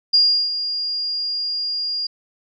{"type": "tone with ADSR envelope", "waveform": "sine", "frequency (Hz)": 4827, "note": "D8", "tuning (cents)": 47, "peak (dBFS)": -10, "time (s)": [0.13, 2.07], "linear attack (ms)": 14, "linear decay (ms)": 350, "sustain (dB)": -11, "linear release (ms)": 6, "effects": []}